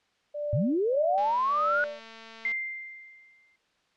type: tone with tremolo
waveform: sine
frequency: 589 Hz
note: D5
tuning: 5 cents sharp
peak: -28 dBFS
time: 0.34-2 s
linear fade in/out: 10 ms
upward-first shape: sine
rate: 1.6 Hz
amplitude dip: 100%
type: linear sweep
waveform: sine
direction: up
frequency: 98 to 1480 Hz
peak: -23 dBFS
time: 0.53-1.84 s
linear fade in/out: 0 ms
type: click train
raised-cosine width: 0.2 ms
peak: -29 dBFS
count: 302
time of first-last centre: 1.18-2.518 s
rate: 225 Hz
type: tone with exponential decay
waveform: sine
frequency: 2093 Hz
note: C7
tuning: in tune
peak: -24 dBFS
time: 2.45-3.56 s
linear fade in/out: 2 ms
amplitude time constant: 240 ms
effects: white hiss -69 dBFS RMS until 3.96 s + low-pass 4000 Hz 12 dB/octave